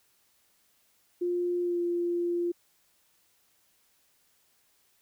sine tone with pitch glide, 352.5 to 347 Hz, F4 to F4, +16 to -11 cents, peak -26 dBFS, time 1.21-2.52 s, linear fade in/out 10 ms, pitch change -27 cents, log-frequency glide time 1.62-1.79 s, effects white hiss -68 dBFS RMS until 5.01 s

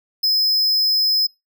square tone, 5100 Hz, D#8, 42 cents sharp, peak -15 dBFS, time 0.23-1.27 s, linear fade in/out 10 ms, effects noise-tail reverb RT60 0.2 s tail -24 dB re dry

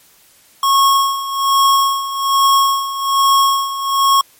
square tone with tremolo, 1095 Hz, C#6, 22 cents flat, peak -9 dBFS, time 0.63-4.21 s, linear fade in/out 2 ms, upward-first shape sine, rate 1.2 Hz, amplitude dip 75%, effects white hiss -49 dBFS RMS until 4.39 s + MP3 64 kbps

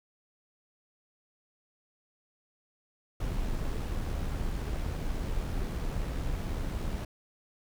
brown noise with amplitude modulation, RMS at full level -31 dBFS, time 3.2-7.05 s, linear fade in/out 5 ms, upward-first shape sine, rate 77.8 Hz, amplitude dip 30%, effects none

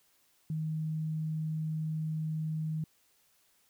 sine tone, 157 Hz, D#3, 16 cents sharp, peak -31 dBFS, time 0.5-2.84 s, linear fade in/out 2 ms, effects white hiss -69 dBFS RMS until 3.69 s

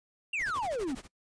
triangle exponential sweep, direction down, 2836 to 241.3 Hz, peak -28 dBFS, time 0.33-0.95 s, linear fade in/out 5 ms
pink noise with tremolo, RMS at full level -42 dBFS, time 0.38-1.08 s, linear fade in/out 50 ms, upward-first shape sine, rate 12 Hz, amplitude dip 95%
effects noise-tail reverb RT60 0.1 s tail -22 dB re dry + resampled to 22050 Hz

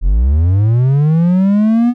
triangle linear sweep, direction up, 38.59 to 246.9 Hz, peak -6 dBFS, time 0.01-1.94 s, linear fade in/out 50 ms, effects none

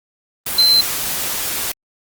sine tone in noise, 4093 Hz, C8, 39 cents flat, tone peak -8 dBFS, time 0.58-0.81 s, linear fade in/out 5 ms, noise white, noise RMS -22 dBFS, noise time 0.46-1.72 s, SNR +11 dB, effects Opus 32 kbps

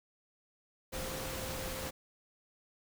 sine tone in noise, 523.3 Hz, C5, in tune, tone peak -44 dBFS, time 0.92-1.91 s, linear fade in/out 20 ms, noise pink, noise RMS -40 dBFS, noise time 0.92-1.91 s, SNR -7 dB, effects none

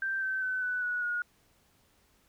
sine tone with pitch steps, 1568 / 1542 / 1516.3 / 1491.2 / 1466.4 / 1442 Hz, G6 / G6 / F#6 / F#6 / F#6 / F#6, 0 / -29 / +42 / +13 / -16 / -45 cents, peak -29 dBFS, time 0.02-1.22 s, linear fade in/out 2 ms, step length 200 ms, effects pink hiss -67 dBFS RMS until 2.28 s

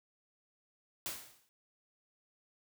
white noise with exponential decay, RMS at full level -37 dBFS, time 1.06-1.49 s, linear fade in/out 0 ms, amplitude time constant 92 ms, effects none

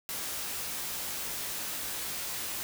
white noise with comb filter, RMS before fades -36 dBFS, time 0.09-2.63 s, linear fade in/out 0 ms, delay 19 ms, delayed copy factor +0.5, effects none

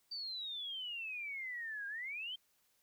sine exponential two-way sweep, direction down then up, 4659 to 1600 to 3198 Hz, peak -40 dBFS, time 0.11-2.36 s, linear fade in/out 10 ms, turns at 1.87 s, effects white hiss -75 dBFS RMS until 2.82 s

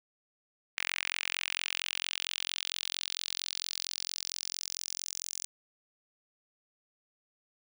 sawtooth tone with high-pass filter sweep, 44.39 Hz, F1, 29 cents sharp, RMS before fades -37 dBFS, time 0.77-5.45 s, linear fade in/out 0 ms, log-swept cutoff 2200 to 6400 Hz, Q 2.6, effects none

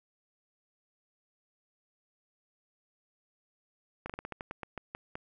slowing click train, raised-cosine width 0.5 ms, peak -23 dBFS, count 12, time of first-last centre 4.06-5.155 s, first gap 36 ms, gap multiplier 1.19, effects none

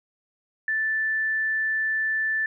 sine tone, 1760 Hz, A6, in tune, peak -22 dBFS, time 0.68-2.46 s, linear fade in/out 2 ms, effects none

